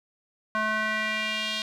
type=tone with band-pass filter sweep; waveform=square; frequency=216.2 Hz; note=A3; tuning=30 cents flat; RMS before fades=-28 dBFS; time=0.55-1.62 s; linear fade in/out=0 ms; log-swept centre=1300 to 3500 Hz; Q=2.5; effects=none